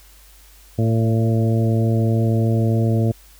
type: harmonic tone with a mistuned harmonic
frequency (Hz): 112.9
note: A2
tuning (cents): +45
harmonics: 1 / 2 / 3 / 4 / 5 / 6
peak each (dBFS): -16 / -22 / -26 / -28 / -30 / -32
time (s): 0.78-3.12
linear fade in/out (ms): 10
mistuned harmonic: 5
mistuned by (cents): +16
effects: added 50 Hz sine -47 dBFS peak until 3.39 s + white hiss -50 dBFS RMS until 3.39 s